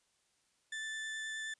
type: tone with vibrato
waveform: 35% pulse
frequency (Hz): 1760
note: A6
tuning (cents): 0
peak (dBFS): -37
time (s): 0.72-1.54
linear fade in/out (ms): 5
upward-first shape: sine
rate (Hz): 9.5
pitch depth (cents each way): 8
effects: white hiss -75 dBFS RMS until 1.59 s + resampled to 22050 Hz